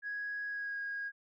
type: tone with pitch glide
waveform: sine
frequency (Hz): 1661.2 to 1638.3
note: G#6 to G#6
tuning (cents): 0 to -24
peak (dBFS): -35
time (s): 0.02-1.12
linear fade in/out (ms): 50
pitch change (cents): -24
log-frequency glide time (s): 0.46-0.79
effects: tanh soft clip ceiling -31 dBFS